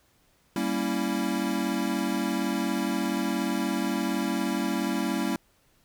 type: chord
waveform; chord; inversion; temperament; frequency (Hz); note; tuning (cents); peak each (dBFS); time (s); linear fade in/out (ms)
square; G diminished seventh; none; equal; 196 / 233.1 / 277.2 / 329.6; G3 / Bb3 / Db4 / Fb4; 0 / 0 / 0 / 0; -32; 0.56-5.36; 2
effects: pink hiss -65 dBFS RMS until 5.84 s